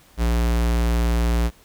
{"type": "tone", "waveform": "square", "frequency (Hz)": 58.27, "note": "A#1", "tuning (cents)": 0, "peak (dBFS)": -18, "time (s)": [0.17, 1.51], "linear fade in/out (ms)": 50, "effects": ["pink hiss -53 dBFS RMS until 1.64 s"]}